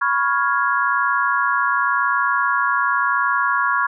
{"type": "chord", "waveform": "sine", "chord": "C# dominant seventh", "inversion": "third", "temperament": "equal with one note detuned", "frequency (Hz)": [987.8, 1108.7, 1403.4, 1661.2], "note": ["B5", "C#6", "E#6", "G#6"], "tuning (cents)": [0, 0, 8, 0], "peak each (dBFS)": [-24, -20, -21, -22], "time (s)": [0.01, 3.87], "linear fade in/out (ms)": 10, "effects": []}